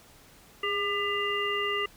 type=harmonic tone with a mistuned harmonic; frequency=400 Hz; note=G4; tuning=35 cents sharp; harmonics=1 / 3 / 5 / 7; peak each=-32 / -32 / -32 / -32 dBFS; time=0.63-1.86 s; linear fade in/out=5 ms; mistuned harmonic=1; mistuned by=+40 cents; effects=pink hiss -55 dBFS RMS until 1.96 s